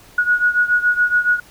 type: beating tone pair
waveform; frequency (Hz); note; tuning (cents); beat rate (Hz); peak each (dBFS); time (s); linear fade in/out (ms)
sine; 1454 / 1461.1; F#6 / F#6; -31 / -22; 7.1; -15 / -18; 0.18-1.4; 5
effects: pink hiss -46 dBFS RMS until 1.5 s